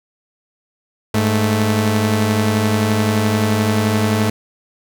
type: tone pair together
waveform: sawtooth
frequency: 103.83 / 219.2 Hz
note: G#2 / A3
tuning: 0 / -6 cents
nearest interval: octave + minor second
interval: 1294 cents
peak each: -13 / -13 dBFS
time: 1.14-4.3 s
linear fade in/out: 5 ms
effects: none